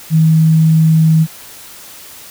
sine tone, 159.6 Hz, D#3, 44 cents sharp, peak -6 dBFS, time 0.1-1.27 s, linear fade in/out 50 ms, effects white hiss -35 dBFS RMS until 2.3 s

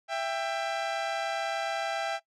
sawtooth tone pair together, 665 / 792 Hz, E5 / G5, +15 / +18 cents, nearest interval minor third, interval 303 cents, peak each -28 dBFS, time 0.08-2.2 s, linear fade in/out 50 ms, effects noise-tail reverb RT60 0.1 s tail -19 dB re dry + low-pass 5000 Hz 12 dB/octave

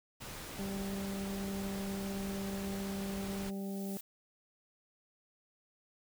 pink noise, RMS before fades -45 dBFS, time 0.2-3.51 s, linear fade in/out 20 ms
harmonic tone, 196.2 Hz, G3, 2 cents sharp, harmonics 1 / 2 / 3 / 4, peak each -37 / -45 / -50 / -54 dBFS, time 0.59-3.97 s, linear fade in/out 0 ms
blue noise with exponential growth, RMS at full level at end -46 dBFS, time 2.53-4.01 s, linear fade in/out 5 ms, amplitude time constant 320 ms
effects none

